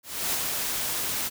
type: noise with ADSR envelope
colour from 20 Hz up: white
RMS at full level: -26 dBFS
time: 0.03-1.3 s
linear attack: 300 ms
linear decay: 36 ms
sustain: -3 dB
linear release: 31 ms
effects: none